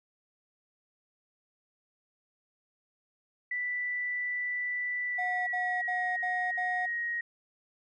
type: tone with pitch glide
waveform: sine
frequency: 1975 to 1883.6 Hz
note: B6 to A#6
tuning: 0 to +18 cents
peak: -30 dBFS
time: 3.51-7.21 s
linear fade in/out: 5 ms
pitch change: -82 cents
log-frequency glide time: 5.06-6.12 s
type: tone bursts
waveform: triangle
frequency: 728 Hz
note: F#5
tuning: 28 cents flat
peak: -30 dBFS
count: 5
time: 5.18-6.862 s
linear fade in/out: 10 ms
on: 290 ms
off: 58 ms
effects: none